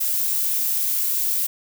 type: noise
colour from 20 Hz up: violet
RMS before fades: -22 dBFS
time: 0-1.47 s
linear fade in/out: 10 ms
effects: none